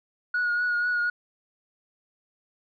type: tone with vibrato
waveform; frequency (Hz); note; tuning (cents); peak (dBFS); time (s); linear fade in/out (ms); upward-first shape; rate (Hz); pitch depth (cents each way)
sine; 1450; F#6; -35; -21; 0.34-1.1; 5; triangle; 4.1; 29
effects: tanh soft clip ceiling -20 dBFS